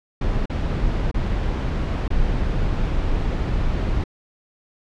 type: noise with dropouts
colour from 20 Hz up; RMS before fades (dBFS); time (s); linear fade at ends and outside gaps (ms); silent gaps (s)
brown; -21; 0.21-4.04; 5; 0.458-0.497 / 1.114-1.142 / 2.08-2.103
effects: low-pass 4000 Hz 12 dB/octave